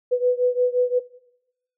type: beating tone pair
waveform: sine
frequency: 493.9 / 499.6 Hz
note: B4 / B4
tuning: 0 / +20 cents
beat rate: 5.7 Hz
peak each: -19 / -21 dBFS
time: 0.11-1 s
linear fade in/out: 20 ms
effects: noise-tail reverb RT60 0.9 s tail -20 dB re dry